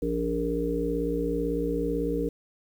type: harmonic tone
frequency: 58 Hz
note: A#1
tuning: 8 cents flat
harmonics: 1 / 3 / 5 / 7 / 8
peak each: -33 / -34 / -30 / -34 / -29 dBFS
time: 0.02-2.29 s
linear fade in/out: 5 ms
effects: 9-bit